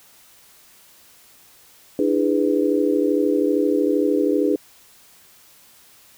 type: chord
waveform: sine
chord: E dominant seventh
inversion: third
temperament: just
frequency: 296.7 / 329.6 / 412 / 494.4 Hz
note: D4 / E4 / G#4 / B4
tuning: +18 / 0 / -14 / +2 cents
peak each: -20 / -24 / -21 / -23 dBFS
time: 1.99-4.56 s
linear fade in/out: 2 ms
effects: white hiss -51 dBFS RMS until 6.17 s